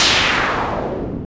white noise with low-pass filter sweep, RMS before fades -18 dBFS, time 0-1.25 s, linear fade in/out 0 ms, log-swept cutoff 5100 to 220 Hz, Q 1.4, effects resampled to 16000 Hz

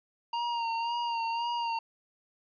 square tone with vibrato, 932.3 Hz, A#5, in tune, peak -30 dBFS, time 0.33-1.79 s, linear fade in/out 5 ms, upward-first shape sine, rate 1.9 Hz, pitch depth 36 cents each way, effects resampled to 11025 Hz

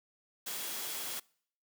sine tone in noise, 3322 Hz, G#7, in tune, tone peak -50 dBFS, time 0.46-1.2 s, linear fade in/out 10 ms, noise white, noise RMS -39 dBFS, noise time 0.46-1.2 s, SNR -14 dB, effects noise-tail reverb RT60 0.6 s tail -25 dB re dry + high-pass 200 Hz 12 dB/octave

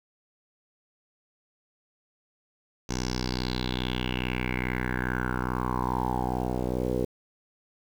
10% pulse tone with low-pass filter sweep, 62.4 Hz, B1, 19 cents sharp, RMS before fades -29 dBFS, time 2.89-7.05 s, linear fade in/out 5 ms, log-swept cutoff 6200 to 480 Hz, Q 5.4, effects 8-bit

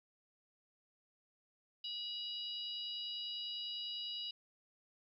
harmonic tone, 970 Hz, B5, 31 cents flat, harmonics 3 / 4 / 5, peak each -43 / -45 / -47 dBFS, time 1.84-4.31 s, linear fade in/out 5 ms, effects 13-bit

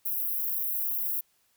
white high-pass noise, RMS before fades -30 dBFS, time 0.05-1.21 s, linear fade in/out 10 ms, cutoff 12000 Hz, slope 48 dB/octave, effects white hiss -69 dBFS RMS until 1.56 s

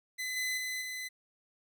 sawtooth tone with level steps, 2019 Hz, B6, 38 cents sharp, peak -31 / -28 / -31 / -34 dBFS, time 0.18-1.09 s, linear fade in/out 20 ms, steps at 0.36 / 0.57 / 0.81 s, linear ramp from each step 10 ms, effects none

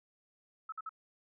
sine tone bursts, 1300 Hz, E6, 24 cents flat, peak -38 dBFS, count 3, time 0.69-0.893 s, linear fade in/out 5 ms, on 33 ms, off 52 ms, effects none

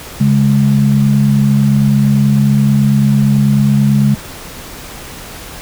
sine tone pair together, 138.59 / 207.7 Hz, C#3 / G#3, 0 / 0 cents, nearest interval perfect fifth, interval 700 cents, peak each -10 dBFS, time 0.2-4.15 s, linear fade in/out 10 ms, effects pink hiss -30 dBFS RMS until 5.61 s

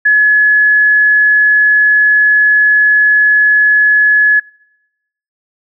sine tone, 1700 Hz, G#6, 40 cents sharp, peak -5 dBFS, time 0.05-4.4 s, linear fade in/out 10 ms, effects noise-tail reverb RT60 0.9 s tail -25 dB re dry

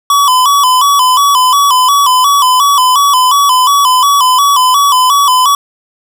square tone with vibrato, 1072 Hz, C6, 42 cents sharp, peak -6 dBFS, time 0.1-5.55 s, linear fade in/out 2 ms, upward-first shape square, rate 2.8 Hz, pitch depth 98 cents each way, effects none

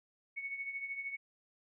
sine tone with tremolo, 2217 Hz, C#7, in tune, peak -35 dBFS, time 0.36-1.17 s, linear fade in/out 20 ms, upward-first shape triangle, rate 13 Hz, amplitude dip 70%, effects none

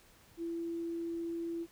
sine tone, 335.7 Hz, E4, 32 cents sharp, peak -35 dBFS, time 0.37-1.67 s, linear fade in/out 50 ms, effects pink hiss -62 dBFS RMS until 1.71 s

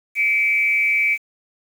sine tone with frequency modulation, 2303 Hz, D7, 34 cents flat, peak -15 dBFS, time 0.15-1.18 s, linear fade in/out 50 ms, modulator 187 Hz, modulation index 0.54, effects 7-bit

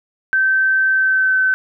sine tone with pitch glide, 1548 to 1527.6 Hz, G6 to G6, -22 to -45 cents, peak -12 dBFS, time 0.33-1.54 s, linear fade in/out 0 ms, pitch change -23 cents, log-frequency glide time 0.92-1.39 s, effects none

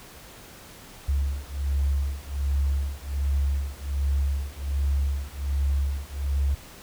sine beating tone pair, 69 / 70.3 Hz, C#2 / C#2, -7 / +25 cents, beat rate 1.3 Hz, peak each -26 dBFS, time 1.08-6.55 s, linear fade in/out 10 ms, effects pink hiss -46 dBFS RMS until 6.82 s

